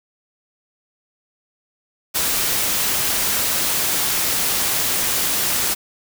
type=noise; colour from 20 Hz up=white; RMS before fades=-20 dBFS; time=2.14-5.75 s; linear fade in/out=20 ms; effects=none